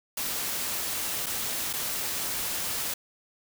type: noise with dropouts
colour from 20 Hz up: white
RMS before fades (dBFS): -31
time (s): 0.17-2.94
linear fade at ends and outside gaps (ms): 5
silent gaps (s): 1.261-1.265 / 1.73-1.735
effects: none